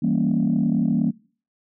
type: chord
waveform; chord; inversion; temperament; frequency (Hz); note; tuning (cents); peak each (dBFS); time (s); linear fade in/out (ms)
sine; E diminished seventh; none; equal; 164.81 / 196 / 233.1 / 277.2; E3 / G3 / Bb3 / Db4; 0 / 0 / 0 / 0; -24 / -23 / -20 / -25; 0.02-1.11; 10
effects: noise-tail reverb RT60 0.4 s tail -21 dB re dry + tanh soft clip ceiling -11 dBFS